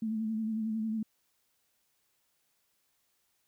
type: tone with vibrato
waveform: sine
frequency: 220 Hz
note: A3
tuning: in tune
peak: -30 dBFS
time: 0.02-1.03 s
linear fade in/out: 5 ms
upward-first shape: sine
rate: 11 Hz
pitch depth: 40 cents each way
effects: white hiss -75 dBFS RMS until 3.47 s